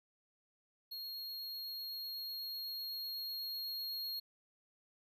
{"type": "tone with level ramp", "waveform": "square", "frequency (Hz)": 4277, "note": "C8", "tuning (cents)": 37, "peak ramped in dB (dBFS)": [-43, -39], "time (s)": [0.91, 4.2], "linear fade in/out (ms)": 10, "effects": []}